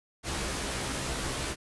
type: noise with comb filter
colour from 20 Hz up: pink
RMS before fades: -33 dBFS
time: 0.23-1.56 s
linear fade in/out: 50 ms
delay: 15 ms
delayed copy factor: +0.75
effects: resampled to 24000 Hz